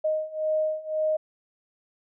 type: beating tone pair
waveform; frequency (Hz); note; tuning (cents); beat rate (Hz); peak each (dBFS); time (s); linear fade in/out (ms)
sine; 621 / 622.9; D#5 / D#5; -3 / +2; 1.9; -28 / -26; 0.04-1.17; 10
effects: none